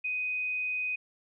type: tone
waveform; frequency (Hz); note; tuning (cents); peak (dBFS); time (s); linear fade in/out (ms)
sine; 2500; D#7; +8; -29; 0.04-0.96; 10
effects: none